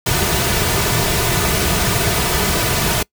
pink noise with comb filter, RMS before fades -17 dBFS, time 0.06-3.03 s, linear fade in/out 5 ms, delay 3.7 ms, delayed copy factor -0.55, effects noise-tail reverb RT60 0.1 s tail -25 dB re dry

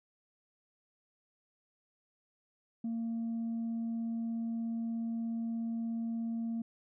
sine tone, 229.2 Hz, A#3, 29 cents flat, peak -31 dBFS, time 2.84-6.62 s, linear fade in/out 5 ms, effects tanh soft clip ceiling -31 dBFS

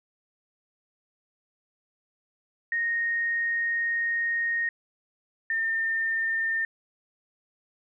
sine tone pair in turn, 1859 / 1809.2 Hz, A#6 / A6, -5 / +48 cents, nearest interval unison, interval 47 cents, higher first, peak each -24 dBFS, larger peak neither, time 2.72-4.69 / 5.5-6.65 s, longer first, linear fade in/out 2 ms, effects none

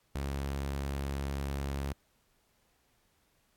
sawtooth tone, 69.3 Hz, C#2, in tune, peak -29 dBFS, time 0.15-1.93 s, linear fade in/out 5 ms, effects pink hiss -72 dBFS RMS until 3.56 s + AAC 64 kbps

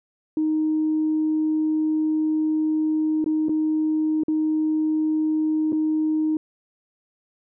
sine tone with dropouts, 311.1 Hz, D#4, in tune, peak -18 dBFS, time 0.37-6.37 s, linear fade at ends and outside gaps 2 ms, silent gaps 3.243-3.261 / 3.485-3.493 / 4.235-4.282 / 5.722-5.728 s, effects tanh soft clip ceiling -14 dBFS

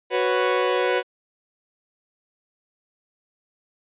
sawtooth chord, F# suspended fourth, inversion none, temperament equal, 370 / 493.9 / 554.4 Hz, F#4 / B4 / C#5, 0 / 0 / 0 cents, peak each -20 / -18 / -22 dBFS, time 0.1-1.03 s, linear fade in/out 50 ms, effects resampled to 8000 Hz

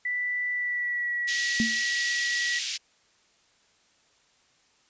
sine tone with pitch glide, 1975.5 to 1932.6 Hz, B6 to B6, 0 to -38 cents, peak -26 dBFS, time 0.05-2.59 s, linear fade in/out 5 ms, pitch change -38 cents, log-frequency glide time 0.51-1.11 s
white band-pass noise, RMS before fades -32 dBFS, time 1.27-2.78 s, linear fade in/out 20 ms, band 2400 to 6300 Hz, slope 24 dB/octave
sine tone with exponential decay, 226.8 Hz, A#3, 47 cents flat, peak -19 dBFS, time 1.6-1.83 s, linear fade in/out 0 ms, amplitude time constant 49 ms
effects white hiss -64 dBFS RMS until 4.89 s + resampled to 16000 Hz

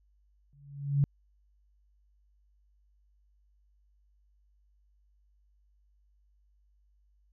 sine tone with exponential growth, 141.2 Hz, C#3, 32 cents sharp, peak -19 dBFS, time 0.53-1.04 s, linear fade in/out 0 ms, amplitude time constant 110 ms, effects added 50 Hz sine -64 dBFS peak until 7.32 s

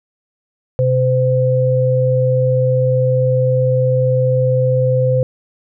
sine tone pair together, 128.2 / 512.8 Hz, C3 / C5, -35 / -35 cents, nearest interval 2 octaves, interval 2400 cents, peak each -14 dBFS, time 0.79-5.23 s, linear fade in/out 0 ms, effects none

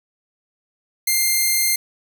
5% pulse tone, 2105 Hz, C7, 10 cents sharp, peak -6 dBFS, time 1.07-1.76 s, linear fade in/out 5 ms, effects none

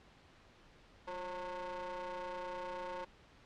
35% pulse ring-modulated tone, 183.9 Hz, F#3, 10 cents flat, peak -36 dBFS, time 1.07-3.05 s, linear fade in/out 10 ms, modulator 721 Hz, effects pink hiss -62 dBFS RMS until 3.45 s + low-pass 4000 Hz 12 dB/octave

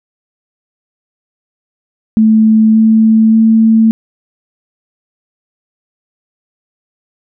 sine tone with pitch steps, 219.2 / 221.1 / 223 Hz, A3 / A3 / A3, -6 / +9 / +23 cents, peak -4 dBFS, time 2.17-3.91 s, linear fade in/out 0 ms, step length 580 ms, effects none

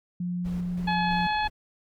sine tone, 177.3 Hz, F3, 26 cents sharp, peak -27 dBFS, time 0.2-1.27 s, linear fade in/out 5 ms
brown noise with tremolo, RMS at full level -39 dBFS, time 0.44-1.5 s, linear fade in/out 20 ms, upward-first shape square, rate 3 Hz, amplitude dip 45%
harmonic tone, 850 Hz, G#5, 40 cents sharp, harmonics 1 / 2 / 3 / 4 / 5, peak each -25 / -31 / -35 / -37 / -39 dBFS, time 0.87-1.48 s, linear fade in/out 10 ms
effects none

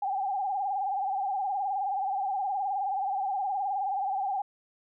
sine tone with vibrato, 787 Hz, G5, 7 cents sharp, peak -27 dBFS, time 0.02-4.42 s, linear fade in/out 5 ms, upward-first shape sine, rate 19 Hz, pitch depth 83 cents each way, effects none

